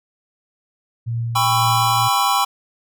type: tone with tremolo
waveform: sine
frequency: 116.54 Hz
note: A#2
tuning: in tune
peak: -19 dBFS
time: 1.06-2.09 s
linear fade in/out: 20 ms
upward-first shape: triangle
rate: 2 Hz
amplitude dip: 45%
type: chord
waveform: square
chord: C# half-diminished seventh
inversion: second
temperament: just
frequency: 798.3 / 997.9 / 1108.7 / 1330.5 Hz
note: G5 / B5 / C#6 / E6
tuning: +31 / +18 / 0 / +16 cents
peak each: -21 / -21 / -21 / -25 dBFS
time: 1.35-2.45 s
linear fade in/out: 10 ms
effects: none